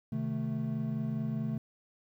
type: chord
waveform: triangle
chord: A diminished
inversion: first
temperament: equal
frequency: 130.81 / 155.56 / 220 Hz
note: C3 / Eb3 / A3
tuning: 0 / 0 / 0 cents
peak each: -34 / -35 / -32 dBFS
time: 0.12-1.58 s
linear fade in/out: 5 ms
effects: 11-bit